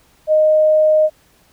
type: tone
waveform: sine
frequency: 619 Hz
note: D#5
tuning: 9 cents flat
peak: -9 dBFS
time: 0.27-1.1 s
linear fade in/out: 50 ms
effects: pink hiss -54 dBFS RMS until 1.52 s